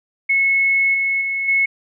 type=tone with level steps; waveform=sine; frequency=2190 Hz; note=C#7; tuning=22 cents flat; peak=-13 / -16 / -19 / -13 dBFS; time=0.29-1.66 s; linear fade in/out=10 ms; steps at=0.94 / 1.21 / 1.48 s; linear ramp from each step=5 ms; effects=none